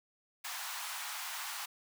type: high-pass noise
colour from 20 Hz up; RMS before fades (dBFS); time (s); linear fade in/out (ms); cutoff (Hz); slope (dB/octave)
pink; -41; 0.44-1.66; 10; 780; 48
effects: none